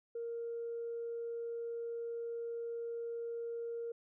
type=tone; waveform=sine; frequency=466.2 Hz; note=A#4; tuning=in tune; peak=-37 dBFS; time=0.15-3.92 s; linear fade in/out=5 ms; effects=tanh soft clip ceiling -33 dBFS